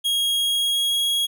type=tone with pitch glide; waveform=45% pulse; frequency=3281 to 3310 Hz; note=G#7 to G#7; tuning=-22 to -6 cents; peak=-19 dBFS; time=0.04-1.27 s; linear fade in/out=20 ms; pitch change=+16 cents; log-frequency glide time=0.36-1.04 s; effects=none